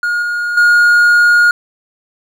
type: tone with level steps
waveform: triangle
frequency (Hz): 1431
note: F6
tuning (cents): +42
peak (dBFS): -11 / -13 / -4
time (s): 0.03-1.51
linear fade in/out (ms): 2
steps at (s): 0.22 / 0.57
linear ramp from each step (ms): 5
effects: none